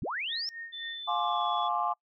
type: linear sweep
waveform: sine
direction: up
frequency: 63.7 to 5500 Hz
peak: -31 dBFS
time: 0.02-0.49 s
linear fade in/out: 0 ms
type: tone with tremolo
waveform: sine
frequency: 1843 Hz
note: A#6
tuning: 20 cents flat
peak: -37 dBFS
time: 0.28-1.04 s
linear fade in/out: 50 ms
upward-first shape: sine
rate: 3.8 Hz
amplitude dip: 85%
type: tone with pitch glide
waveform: sine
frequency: 3520 to 3424 Hz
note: A7 to A7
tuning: 0 to -48 cents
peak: -37 dBFS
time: 0.72-1.69 s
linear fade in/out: 20 ms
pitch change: -48 cents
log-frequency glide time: 1.03-1.46 s
type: chord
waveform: sine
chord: D half-diminished seventh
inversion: first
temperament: just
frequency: 704.8 / 845.8 / 1057.2 / 1174.7 Hz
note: F5 / Ab5 / C6 / D6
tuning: +16 / +31 / +18 / 0 cents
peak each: -32 dBFS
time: 1.07-1.94 s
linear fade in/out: 20 ms
effects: noise-tail reverb RT60 0.1 s tail -26 dB re dry + tanh soft clip ceiling -15 dBFS